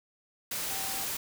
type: tone in noise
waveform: sine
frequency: 778 Hz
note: G5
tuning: 13 cents flat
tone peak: -42 dBFS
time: 0.7-1.04 s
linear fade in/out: 5 ms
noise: white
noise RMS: -34 dBFS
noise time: 0.51-1.17 s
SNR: -11 dB
effects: none